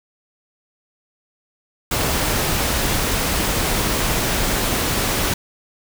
pink noise, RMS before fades -20 dBFS, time 1.91-5.34 s, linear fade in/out 5 ms, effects none

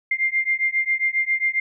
sine beating tone pair, 2100 / 2107.4 Hz, C7 / C7, +6 / +12 cents, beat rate 7.4 Hz, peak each -22 dBFS, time 0.11-1.6 s, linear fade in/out 5 ms, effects none

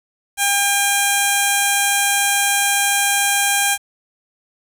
5% pulse tone with notch filter, 803 Hz, G5, 41 cents sharp, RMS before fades -17 dBFS, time 0.37-3.78 s, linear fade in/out 50 ms, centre 4700 Hz, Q 1.3, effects 7-bit

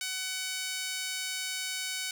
5% pulse tone with high-pass filter, 750 Hz, F#5, 23 cents sharp, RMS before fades -35 dBFS, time 0.01-2.11 s, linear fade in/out 2 ms, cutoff 1800 Hz, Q 1.2, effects none

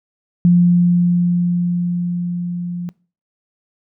sine tone with level ramp, 175.3 Hz, F3, 7 cents sharp, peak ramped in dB -7 to -22 dBFS, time 0.45-2.89 s, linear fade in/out 0 ms, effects noise-tail reverb RT60 0.4 s tail -24 dB re dry

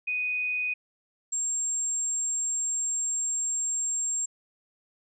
sine tone pair in turn, 2489 / 7459 Hz, D#7 / A#8, 0 / 0 cents, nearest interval octave + perfect fifth, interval 1900 cents, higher second, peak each -26 dBFS, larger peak neither, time 0.07-0.74 / 1.32-4.26 s, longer second, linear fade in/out 10 ms, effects none

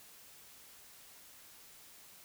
silence, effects white hiss -57 dBFS RMS until 2.24 s

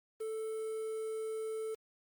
triangle tone with quantisation, 440 Hz, A4, in tune, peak -34 dBFS, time 0.2-1.75 s, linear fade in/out 10 ms, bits 9, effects Opus 32 kbps

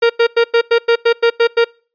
45% pulse tone bursts, 466.2 Hz, A#4, in tune, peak -8 dBFS, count 10, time 0.02-1.646 s, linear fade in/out 10 ms, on 78 ms, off 94 ms, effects noise-tail reverb RT60 0.4 s tail -26 dB re dry + resampled to 11025 Hz

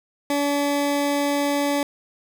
20% pulse tone, 286.1 Hz, D4, 45 cents flat, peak -15 dBFS, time 0.3-1.83 s, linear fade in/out 2 ms, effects none

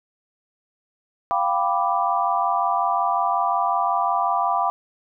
sine chord, G dominant seventh, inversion third, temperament equal, 698.5 / 784 / 987.8 / 1174.7 Hz, F5 / G5 / B5 / D6, 0 / 0 / 0 / 0 cents, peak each -24 dBFS, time 1.31-4.7 s, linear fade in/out 0 ms, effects none

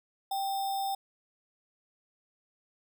sine tone with sample-and-hold, 784 Hz, G5, in tune, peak -29 dBFS, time 0.31-0.95 s, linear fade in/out 5 ms, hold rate 4410 Hz, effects none

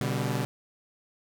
sawtooth chord, G major, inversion first, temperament equal with one note detuned, 123.47 / 143.81 / 196 Hz, B2 / D3 / G3, 0 / -36 / 0 cents, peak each -26 / -27 / -30 dBFS, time 0.01-0.45 s, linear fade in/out 0 ms, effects none

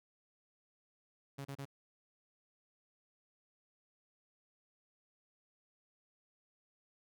sawtooth tone bursts, 138.59 Hz, C#3, in tune, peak -38 dBFS, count 3, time 1.38-1.654 s, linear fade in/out 10 ms, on 70 ms, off 32 ms, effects none

